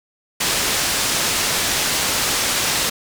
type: low-pass noise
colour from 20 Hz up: white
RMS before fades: -20 dBFS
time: 0.4-2.9 s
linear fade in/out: 10 ms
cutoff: 7800 Hz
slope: 12 dB/octave
effects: none